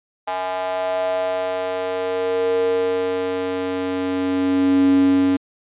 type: tone with high-pass filter sweep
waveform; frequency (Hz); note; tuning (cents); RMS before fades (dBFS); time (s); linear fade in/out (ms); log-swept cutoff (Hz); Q
square; 92.5; F#2; 0; -20; 0.27-5.37; 10; 770 to 250; 6.4
effects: resampled to 8000 Hz